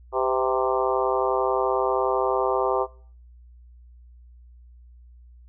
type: harmonic tone with a mistuned harmonic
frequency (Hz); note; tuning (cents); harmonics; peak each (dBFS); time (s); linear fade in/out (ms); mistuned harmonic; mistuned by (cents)
130.81; C3; 0; 3 / 4 / 5 / 6 / 7 / 8 / 9; -26 / -27 / -28 / -29 / -29 / -30 / -31; 0.12-2.87; 50; 4; -40
effects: noise-tail reverb RT60 0.5 s tail -21 dB re dry + added 60 Hz sine -46 dBFS peak until 5.48 s